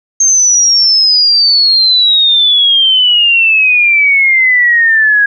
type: exponential sweep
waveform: sine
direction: down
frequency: 6410 to 1644 Hz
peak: -5 dBFS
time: 0.2-5.26 s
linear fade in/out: 5 ms
effects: none